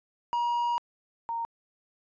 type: tone pair in turn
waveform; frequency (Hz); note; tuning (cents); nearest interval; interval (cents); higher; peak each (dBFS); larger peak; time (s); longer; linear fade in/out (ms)
triangle / sine; 953 / 925.3; A#5 / A#5; +38 / -13; minor second; 51; first; -23 / -29; first; 0.33-0.78 / 1.29-1.45; first; 0
effects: resampled to 16000 Hz